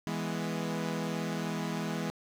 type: chord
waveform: sawtooth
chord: E major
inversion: none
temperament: equal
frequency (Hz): 164.81 / 207.7 / 246.9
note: E3 / G#3 / B3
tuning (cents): 0 / 0 / 0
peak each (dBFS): -31 / -32 / -35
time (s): 0.07-2.1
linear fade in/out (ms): 0
effects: low-pass 8000 Hz 12 dB/octave + 9-bit